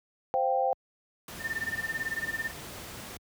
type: chord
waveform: sine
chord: C suspended fourth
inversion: none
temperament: equal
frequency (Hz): 523.3 / 698.5 / 784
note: C5 / F5 / G5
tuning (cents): 0 / 0 / 0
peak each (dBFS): -28 / -31 / -27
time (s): 0.34-0.73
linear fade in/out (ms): 0
type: noise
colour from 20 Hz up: pink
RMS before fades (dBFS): -42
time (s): 1.28-3.17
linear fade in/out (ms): 2
type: tone with tremolo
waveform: sine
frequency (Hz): 1799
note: A6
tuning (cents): +38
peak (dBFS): -27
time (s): 1.39-2.52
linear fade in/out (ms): 50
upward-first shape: sine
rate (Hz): 18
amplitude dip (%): 95
effects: high-pass 60 Hz 12 dB/octave